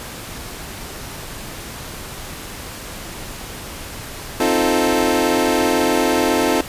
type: chord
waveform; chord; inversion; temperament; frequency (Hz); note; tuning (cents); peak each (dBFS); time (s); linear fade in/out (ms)
25% pulse; F dominant seventh; second; equal; 261.6 / 311.1 / 349.2 / 440; C4 / Eb4 / F4 / A4; 0 / 0 / 0 / 0; -17; 4.4-6.61; 2
effects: pink hiss -32 dBFS RMS until 6.68 s + resampled to 32000 Hz